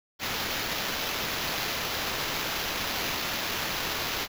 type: noise with sample-and-hold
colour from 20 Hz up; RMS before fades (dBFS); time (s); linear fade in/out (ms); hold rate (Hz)
blue; -31; 0.19-4.28; 50; 8820
effects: none